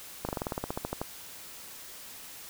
slowing click train, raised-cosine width 1 ms, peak -17 dBFS, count 14, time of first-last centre 0.25-1.015 s, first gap 38 ms, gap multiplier 1.07, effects white hiss -46 dBFS RMS until 2.49 s

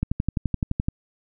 click train, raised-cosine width 5 ms, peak -10 dBFS, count 11, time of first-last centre 0.03-0.885 s, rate 11.7 Hz, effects none

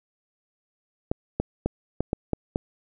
clicks, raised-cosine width 2 ms, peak -10 dBFS, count 7, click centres 1.115 / 1.4 / 1.66 / 2.006 / 2.131 / 2.333 / 2.559 s, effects none

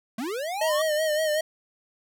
square linear sweep, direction up, 207.3 to 1174.7 Hz, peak -29 dBFS, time 0.18-0.82 s, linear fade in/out 5 ms
square tone with vibrato, 618 Hz, D#5, 12 cents flat, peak -23 dBFS, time 0.61-1.41 s, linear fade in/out 5 ms, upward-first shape sine, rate 5.3 Hz, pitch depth 57 cents each way
effects none

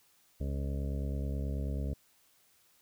harmonic tone, 69.3 Hz, C#2, in tune, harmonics 1 / 2 / 3 / 4 / 6 / 7 / 8 / 9, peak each -33 / -39 / -43 / -45 / -49 / -50 / -51 / -52 dBFS, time 0.4-1.94 s, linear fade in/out 10 ms, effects white hiss -67 dBFS RMS until 2.81 s

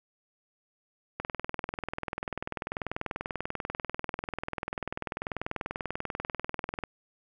click train, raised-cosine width 0.5 ms, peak -17 dBFS, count 116, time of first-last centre 1.2-6.837 s, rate 20.4 Hz, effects none

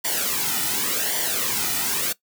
white noise with flanger, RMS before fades -24 dBFS, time 0.04-2.13 s, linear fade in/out 10 ms, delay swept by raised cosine 0.76 to 1.86 ms, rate 0.89 Hz, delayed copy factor -0.7, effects noise-tail reverb RT60 0.1 s tail -19 dB re dry

